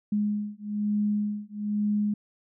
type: beating tone pair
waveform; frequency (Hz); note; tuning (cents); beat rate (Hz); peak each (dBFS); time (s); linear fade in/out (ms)
sine; 207.7 / 208.8; G#3 / G#3; 0 / +10; 1.1; -28; 0.12-2.14; 5
effects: none